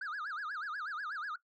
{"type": "tone with vibrato", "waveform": "sine", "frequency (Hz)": 1430, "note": "F6", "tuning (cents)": 41, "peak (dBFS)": -34, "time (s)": [0.01, 1.36], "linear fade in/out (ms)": 5, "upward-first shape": "sine", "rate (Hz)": 8.2, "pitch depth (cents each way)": 300, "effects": ["noise-tail reverb RT60 0.1 s tail -18 dB re dry", "tanh soft clip ceiling -36 dBFS"]}